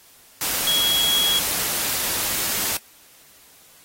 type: tone in noise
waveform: sine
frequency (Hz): 3322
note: G#7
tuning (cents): 0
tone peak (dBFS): -18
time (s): 0.67-1.39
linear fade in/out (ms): 2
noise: white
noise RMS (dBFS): -24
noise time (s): 0.41-2.77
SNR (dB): +3
effects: white hiss -51 dBFS RMS until 3.84 s + AAC 48 kbps